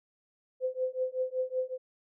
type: tone with tremolo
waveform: sine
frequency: 513 Hz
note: C5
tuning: 34 cents flat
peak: -25 dBFS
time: 0.6-1.78 s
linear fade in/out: 50 ms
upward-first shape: triangle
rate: 5.3 Hz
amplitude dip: 100%
effects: none